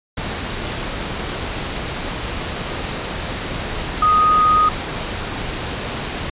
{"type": "tone in noise", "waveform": "sine", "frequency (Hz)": 1244.5, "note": "D#6", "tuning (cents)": 0, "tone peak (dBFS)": -11, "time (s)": [4.02, 4.69], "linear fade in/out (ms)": 5, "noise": "pink", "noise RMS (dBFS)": -25, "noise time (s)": [0.17, 6.3], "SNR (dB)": 11, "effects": ["resampled to 8000 Hz"]}